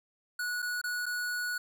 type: tone with dropouts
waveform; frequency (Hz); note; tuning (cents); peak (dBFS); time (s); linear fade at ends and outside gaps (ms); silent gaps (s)
square; 1465; F#6; -18; -32; 0.39-1.58; 5; 0.621-0.625 / 0.815-0.839 / 1.058-1.063
effects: none